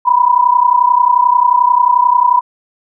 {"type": "tone pair together", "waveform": "sine", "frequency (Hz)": [968.7, 1000], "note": ["B5", "B5"], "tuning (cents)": [-34, 21], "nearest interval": "minor second", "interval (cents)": 55, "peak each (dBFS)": -10, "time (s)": [0.05, 2.41], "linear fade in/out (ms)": 20, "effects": []}